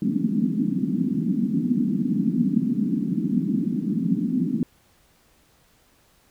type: band-pass noise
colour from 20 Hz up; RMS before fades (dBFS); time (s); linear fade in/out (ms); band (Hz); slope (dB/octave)
white; -23; 0.02-4.63; 2; 170 to 270; 48
effects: pink hiss -60 dBFS RMS until 6.3 s